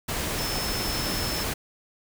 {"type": "tone in noise", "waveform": "sine", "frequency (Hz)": 5274, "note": "E8", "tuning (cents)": 0, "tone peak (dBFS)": -32, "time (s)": [0.38, 1.44], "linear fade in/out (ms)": 10, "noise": "pink", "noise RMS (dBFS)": -29, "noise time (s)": [0.08, 1.54], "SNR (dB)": -6, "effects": []}